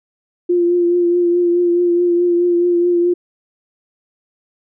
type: tone with vibrato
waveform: sine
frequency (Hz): 349.2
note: F4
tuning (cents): 0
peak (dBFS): -11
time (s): 0.49-3.14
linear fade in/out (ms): 10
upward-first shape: triangle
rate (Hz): 4.7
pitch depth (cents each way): 29
effects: none